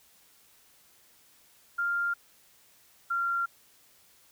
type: tone pair in turn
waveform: sine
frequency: 1396.9 / 1380.9 Hz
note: F6 / F6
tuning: 0 / -20 cents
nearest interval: unison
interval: 20 cents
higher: first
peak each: -26 dBFS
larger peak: neither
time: 1.78-2.14 / 3.1-3.46 s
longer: neither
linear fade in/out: 10 ms
effects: white hiss -61 dBFS RMS until 4.31 s